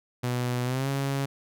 sawtooth tone with pitch glide, 123.47 to 137.79 Hz, B2 to C#3, 0 to -10 cents, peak -22 dBFS, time 0.23-1.26 s, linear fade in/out 10 ms, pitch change +190 cents, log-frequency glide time 0.64-0.88 s, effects none

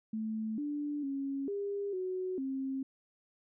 sine tone with pitch steps, 219.1 / 292.8 / 275 / 402.6 / 370.5 / 267.4 Hz, A3 / D4 / C#4 / G4 / F#4 / C4, -7 / -5 / -14 / +46 / +2 / +38 cents, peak -33 dBFS, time 0.13-2.83 s, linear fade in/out 5 ms, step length 450 ms, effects none

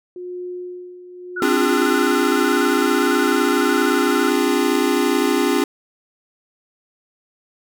sine tone with tremolo, 359.4 Hz, F4, 50 cents sharp, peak -26 dBFS, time 0.16-2.47 s, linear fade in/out 2 ms, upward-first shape sine, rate 0.85 Hz, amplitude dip 70%
sine tone with vibrato, 1409 Hz, F6, 15 cents sharp, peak -23 dBFS, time 1.36-4.3 s, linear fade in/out 10 ms, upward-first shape square, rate 12 Hz, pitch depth 69 cents each way
square chord, D half-diminished seventh, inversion third, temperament equal with one note detuned, 261.6 / 293.7 / 349.2 / 406.8 Hz, C4 / D4 / F4 / Ab4, 0 / 0 / 0 / -36 cents, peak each -22 dBFS, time 1.42-5.64 s, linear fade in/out 2 ms
effects none

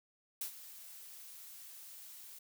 blue noise with ADSR envelope, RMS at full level -38 dBFS, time 0.41-2.39 s, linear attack 5 ms, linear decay 91 ms, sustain -14 dB, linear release 8 ms, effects none

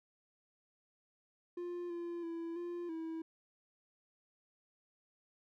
triangle tone with pitch steps, 351 / 343.7 / 333.7 / 347.8 / 324.8 Hz, F4 / F4 / E4 / F4 / E4, +9 / -28 / +21 / -7 / -26 cents, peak -37 dBFS, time 1.57-3.22 s, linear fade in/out 5 ms, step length 330 ms, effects none

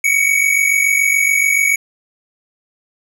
square tone pair together, 2230 / 2277 Hz, C#7 / C#7, +10 / +46 cents, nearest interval unison, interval 36 cents, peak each -14 / -17 dBFS, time 0.04-1.76 s, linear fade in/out 5 ms, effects none

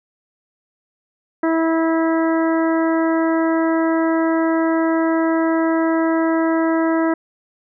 harmonic tone, 325.7 Hz, E4, 21 cents flat, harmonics 1 / 2 / 3 / 4 / 5 / 6, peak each -16 / -22 / -26 / -28 / -30 / -32 dBFS, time 1.43-7.14 s, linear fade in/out 5 ms, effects none

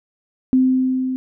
sine tone with level ramp, 258.5 Hz, C4, 21 cents flat, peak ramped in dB -10 to -20 dBFS, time 0.53-1.16 s, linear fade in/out 0 ms, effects none

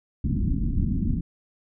pink low-pass noise, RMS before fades -24 dBFS, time 0.24-1.21 s, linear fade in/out 5 ms, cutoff 280 Hz, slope 48 dB/octave, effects none

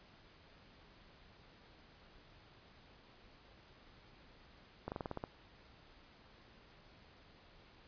slowing click train, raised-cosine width 1 ms, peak -26 dBFS, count 8, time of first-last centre 4.88-5.239 s, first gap 39 ms, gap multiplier 1.09, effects pink hiss -62 dBFS RMS until 7.87 s + resampled to 11025 Hz

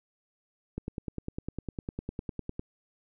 click train, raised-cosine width 3 ms, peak -21 dBFS, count 19, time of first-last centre 0.78-2.595 s, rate 9.92 Hz, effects none

